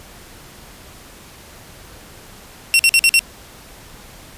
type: tone bursts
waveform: sawtooth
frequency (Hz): 2726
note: F7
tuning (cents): -43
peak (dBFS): -6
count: 5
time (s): 2.74-3.192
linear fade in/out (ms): 0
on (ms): 52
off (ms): 48
effects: pink hiss -41 dBFS RMS until 4.37 s + resampled to 32000 Hz